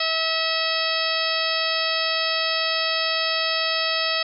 harmonic tone, 647 Hz, E5, 32 cents flat, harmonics 1 / 2 / 3 / 4 / 5 / 6 / 7 / 8, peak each -29 / -29 / -29 / -29 / -29 / -29 / -29 / -29 dBFS, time 0-4.23 s, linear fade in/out 5 ms, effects none

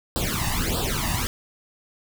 pink noise with flanger, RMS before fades -25 dBFS, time 0.16-1.27 s, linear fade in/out 0 ms, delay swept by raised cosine 0.23 to 1.09 ms, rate 1.6 Hz, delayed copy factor +1, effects none

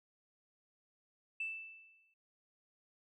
sine tone with exponential decay, 2647 Hz, E7, 7 cents sharp, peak -34 dBFS, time 1.4-2.14 s, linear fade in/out 5 ms, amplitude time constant 160 ms, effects tanh soft clip ceiling -30 dBFS

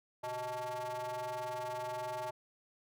square ring-modulated tone, 127.1 Hz, C3, 50 cents flat, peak -35 dBFS, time 0.23-2.31 s, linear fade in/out 10 ms, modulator 752 Hz, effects none

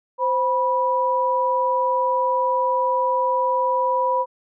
sine tone pair together, 520 / 979.8 Hz, C5 / B5, -11 / -14 cents, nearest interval major seventh, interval 1097 cents, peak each -22 / -19 dBFS, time 0.18-4.26 s, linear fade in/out 50 ms, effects none

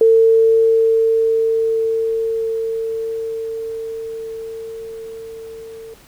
sine tone with level ramp, 450.2 Hz, A4, 40 cents sharp, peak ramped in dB -7 to -32 dBFS, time 0.01-5.94 s, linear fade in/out 2 ms, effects pink hiss -47 dBFS RMS until 6.07 s

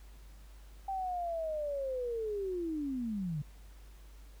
sine linear sweep, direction down, 784 to 139.7 Hz, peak -33 dBFS, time 0.88-3.42 s, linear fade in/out 5 ms, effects added 50 Hz sine -50 dBFS peak until 4.4 s + pink hiss -63 dBFS RMS until 4.4 s

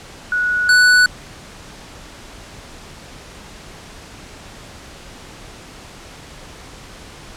sine / square tone pair in turn, 1466 / 1482.2 Hz, F#6 / F#6, -16 / +3 cents, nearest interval unison, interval 19 cents, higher second, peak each -15 / -9 dBFS, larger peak second, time 0.32-0.69 / 0.69-1.06 s, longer neither, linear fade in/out 2 ms, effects pink hiss -38 dBFS RMS until 7.36 s + low-pass 8000 Hz 12 dB/octave

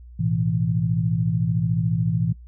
sine chord, A suspended second, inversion none, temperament just, 110 / 123.75 / 165 Hz, A2 / B2 / E3, 0 / +4 / +2 cents, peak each -24 / -25 / -22 dBFS, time 0.19-2.33 s, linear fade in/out 10 ms, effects noise-tail reverb RT60 0.1 s tail -24 dB re dry + added 60 Hz sine -40 dBFS peak until 2.47 s

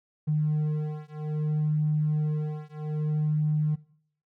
triangle beating tone pair, 151.9 / 152.52 Hz, D#3 / D#3, -41 / -34 cents, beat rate 0.62 Hz, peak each -24 dBFS, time 0.27-3.76 s, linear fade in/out 20 ms, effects noise-tail reverb RT60 0.6 s tail -22 dB re dry + tanh soft clip ceiling -20 dBFS

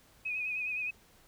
sine tone with vibrato, 2500 Hz, D#7, 8 cents sharp, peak -32 dBFS, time 0.25-0.91 s, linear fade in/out 10 ms, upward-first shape sine, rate 9.7 Hz, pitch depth 47 cents each way, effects pink hiss -62 dBFS RMS until 1.27 s

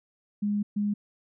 sine tone bursts at uneven times, 206.1 Hz, G#3, 13 cents flat, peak -24 dBFS, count 2, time 0.42-0.63 / 0.76-0.94 s, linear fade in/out 10 ms, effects none

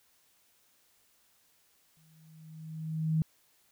sine tone with exponential growth, 158.4 Hz, D#3, 31 cents sharp, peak -23 dBFS, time 1.97-3.22 s, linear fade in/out 0 ms, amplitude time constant 270 ms, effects white hiss -68 dBFS RMS until 3.71 s

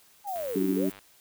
sine linear two-way sweep, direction down then up, 846 to 261.6 to 671 Hz, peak -30 dBFS, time 0.24-0.89 s, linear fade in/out 50 ms, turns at 0.69 s
violet noise, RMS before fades -43 dBFS, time 0.27-0.92 s, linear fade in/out 5 ms
click train, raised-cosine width 0.3 ms, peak -31 dBFS, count 63, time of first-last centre 0.36-0.989 s, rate 98.5 Hz
harmonic tone, 95.3 Hz, G2, 48 cents flat, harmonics 2 / 3 / 4, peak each -30 / -27 / -30 dBFS, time 0.55-0.9 s, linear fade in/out 10 ms
effects white hiss -59 dBFS RMS until 1.2 s

